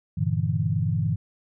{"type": "chord", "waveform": "sine", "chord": "E half-diminished seventh", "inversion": "first", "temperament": "equal", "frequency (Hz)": [98, 116.54, 146.83, 164.81], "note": ["G2", "Bb2", "D3", "E3"], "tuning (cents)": [0, 0, 0, 0], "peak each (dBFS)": -27, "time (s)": [0.17, 1.16], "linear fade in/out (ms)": 10, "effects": []}